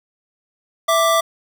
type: tone pair together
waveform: square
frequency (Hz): 659.3 / 1174.7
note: E5 / D6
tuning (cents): 0 / 0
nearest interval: minor seventh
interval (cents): 1000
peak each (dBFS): -17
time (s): 0.88-1.21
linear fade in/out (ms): 10
effects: none